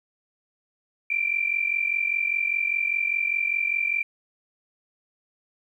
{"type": "tone pair together", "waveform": "sine", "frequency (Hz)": [2336, 2381], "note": ["D7", "D7"], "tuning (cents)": [-10, 23], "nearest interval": "unison", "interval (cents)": 33, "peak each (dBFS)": -25, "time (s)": [1.1, 4.03], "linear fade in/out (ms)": 5, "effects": ["10-bit"]}